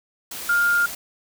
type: tone in noise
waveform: sine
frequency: 1408 Hz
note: F6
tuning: 14 cents sharp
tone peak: -16 dBFS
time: 0.49-0.86 s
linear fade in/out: 5 ms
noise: white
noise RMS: -33 dBFS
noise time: 0.31-0.95 s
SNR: +14 dB
effects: none